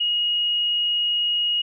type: tone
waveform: sine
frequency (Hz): 2882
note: F#7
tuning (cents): -46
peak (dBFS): -19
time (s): 0-1.62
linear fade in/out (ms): 10
effects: none